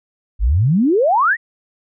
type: exponential sweep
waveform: sine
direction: up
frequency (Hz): 45.5 to 1975.5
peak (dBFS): -11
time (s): 0.39-1.37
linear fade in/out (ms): 50
effects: none